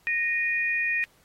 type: tone pair together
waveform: sine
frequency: 1862 / 2453 Hz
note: A#6 / D#7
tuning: -2 / -25 cents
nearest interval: perfect fourth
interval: 477 cents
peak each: -26 dBFS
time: 0.07-1.04 s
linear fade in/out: 0 ms
effects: pink hiss -62 dBFS RMS until 1.24 s + AAC 48 kbps